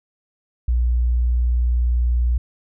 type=tone; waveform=sine; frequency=60.2 Hz; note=B1; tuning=44 cents flat; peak=-15 dBFS; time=0.68-2.38 s; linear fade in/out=5 ms; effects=none